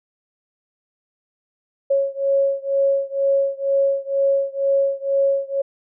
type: beating tone pair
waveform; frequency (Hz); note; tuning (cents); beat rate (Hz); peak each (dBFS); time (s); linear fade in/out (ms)
sine; 550 / 552.1; C#5 / C#5; -14 / -7; 2.1; -19 / -20; 1.9-5.62; 10
effects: none